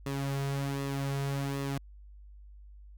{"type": "tone with flanger", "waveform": "sawtooth", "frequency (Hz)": 138.59, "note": "C#3", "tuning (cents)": 0, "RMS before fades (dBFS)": -33, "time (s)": [0.06, 1.78], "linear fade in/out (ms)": 5, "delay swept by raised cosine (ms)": [1.3, 3.5], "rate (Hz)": 1.3, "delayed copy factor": -0.55, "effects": ["added 50 Hz sine -48 dBFS peak until 2.97 s"]}